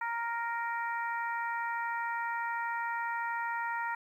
harmonic tone, 466.2 Hz, A#4, in tune, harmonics 2 / 3 / 4 / 5, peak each -34 / -38 / -38 / -47 dBFS, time 0.01-3.95 s, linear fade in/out 5 ms, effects 11-bit

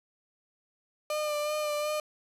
35% pulse tone with vibrato, 600 Hz, D5, 37 cents sharp, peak -27 dBFS, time 1.1-2 s, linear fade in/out 2 ms, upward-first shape sine, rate 2.7 Hz, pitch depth 24 cents each way, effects resampled to 32000 Hz

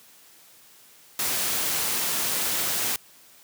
white noise, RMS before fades -26 dBFS, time 1.19-2.96 s, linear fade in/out 2 ms, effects white hiss -53 dBFS RMS until 3.43 s + high-pass 100 Hz 12 dB/octave

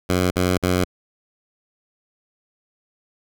10% pulse tone bursts, 90.9 Hz, F#2, 30 cents flat, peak -9 dBFS, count 3, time 0.09-0.846 s, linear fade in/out 10 ms, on 220 ms, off 48 ms, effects none

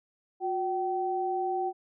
sine tone pair together, 362 / 767 Hz, F#4 / G5, -38 / -38 cents, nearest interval octave + minor second, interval 1300 cents, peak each -31 / -29 dBFS, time 0.4-1.73 s, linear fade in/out 50 ms, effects none

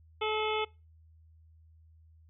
harmonic tone, 431.6 Hz, A4, 33 cents flat, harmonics 1 / 2 / 3 / 5 / 6 / 7 / 8, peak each -32 / -35 / -37 / -39 / -40 / -40 / -41 dBFS, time 0.21-0.65 s, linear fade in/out 10 ms, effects noise-tail reverb RT60 0.3 s tail -25 dB re dry + added 80 Hz sine -56 dBFS peak until 2.29 s

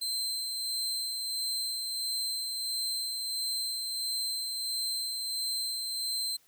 sawtooth tone with tremolo, 4111 Hz, C8, 31 cents flat, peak -27 dBFS, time 0.01-6.37 s, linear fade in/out 10 ms, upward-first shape sine, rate 1.5 Hz, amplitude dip 30%, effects white hiss -65 dBFS RMS until 6.47 s

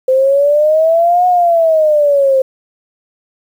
sine exponential two-way sweep, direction up then down, 515 to 729 to 523 Hz, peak -7 dBFS, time 0.08-2.42 s, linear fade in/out 5 ms, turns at 1.27 s, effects 7-bit

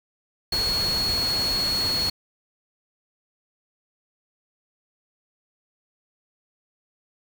sine tone in noise, 4338 Hz, C#8, 38 cents flat, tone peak -22 dBFS, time 0.52-2.1 s, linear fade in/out 5 ms, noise pink, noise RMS -31 dBFS, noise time 0.52-2.1 s, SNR +6 dB, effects none

